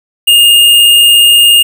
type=tone; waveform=square; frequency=2831 Hz; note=F7; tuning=23 cents sharp; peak=-3 dBFS; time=0.27-1.63 s; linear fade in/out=10 ms; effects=7-bit